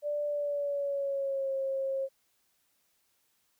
sine tone with pitch glide, 587.3 to 538.6 Hz, D5 to C#5, 0 to -50 cents, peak -29 dBFS, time 0.02-2.09 s, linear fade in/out 50 ms, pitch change -150 cents, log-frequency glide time 0.26-1.52 s, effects white hiss -73 dBFS RMS until 3.59 s

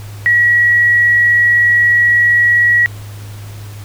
sine tone, 1919 Hz, A#6, 50 cents sharp, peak -7 dBFS, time 0.26-2.86 s, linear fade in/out 0 ms, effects added 103 Hz sine -27 dBFS peak until 3.84 s + pink hiss -38 dBFS RMS until 3.84 s

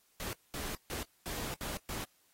pink noise bursts at uneven times, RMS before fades -40 dBFS, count 6, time 0.2-0.33 / 0.54-0.75 / 0.9-1.03 / 1.26-1.54 / 1.61-1.77 / 1.89-2.04 s, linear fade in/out 0 ms, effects white hiss -70 dBFS RMS until 2.33 s + AAC 48 kbps

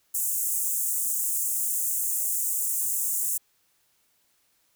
pink high-pass noise, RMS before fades -27 dBFS, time 0.14-3.38 s, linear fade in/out 10 ms, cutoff 7100 Hz, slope 48 dB/octave, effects white hiss -68 dBFS RMS until 4.75 s

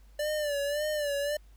square tone with vibrato, 587.3 Hz, D5, in tune, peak -29 dBFS, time 0.19-1.37 s, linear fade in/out 5 ms, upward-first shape sine, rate 1.8 Hz, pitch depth 69 cents each way, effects added 50 Hz sine -52 dBFS peak until 1.56 s + pink hiss -67 dBFS RMS until 1.56 s

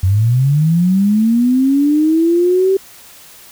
sine linear sweep, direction up, 89.5 to 389.5 Hz, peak -9 dBFS, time 0.03-2.77 s, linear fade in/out 5 ms, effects white hiss -40 dBFS RMS until 3.51 s

